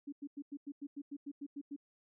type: tone bursts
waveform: sine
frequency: 285.1 Hz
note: C#4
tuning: 49 cents sharp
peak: -40 dBFS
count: 12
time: 0.07-1.764 s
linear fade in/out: 10 ms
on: 55 ms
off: 94 ms
effects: none